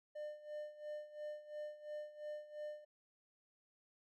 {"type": "tone with tremolo", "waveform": "triangle", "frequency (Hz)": 600, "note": "D5", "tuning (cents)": 37, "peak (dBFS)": -40, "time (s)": [0.15, 2.85], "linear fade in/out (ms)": 10, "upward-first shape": "sine", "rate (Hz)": 2.9, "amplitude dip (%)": 80, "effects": []}